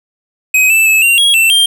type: tone with pitch steps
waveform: square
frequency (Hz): 2526 / 2642 / 2602 / 2763 / 3304 / 2678 / 3184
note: D#7 / E7 / E7 / F7 / G#7 / E7 / G7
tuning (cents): +26 / +3 / -23 / -19 / -10 / +27 / +26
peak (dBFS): -7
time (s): 0.54-1.66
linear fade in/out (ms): 5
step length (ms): 160
effects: none